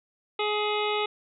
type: harmonic tone with a mistuned harmonic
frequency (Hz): 420.1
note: G#4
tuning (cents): +20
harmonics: 1 / 2 / 3 / 5 / 6 / 7 / 8 / 9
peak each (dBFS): -28 / -31 / -33 / -35 / -36 / -36 / -37 / -38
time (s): 0.39-1.06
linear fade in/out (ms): 5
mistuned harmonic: 8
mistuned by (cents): +39
effects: none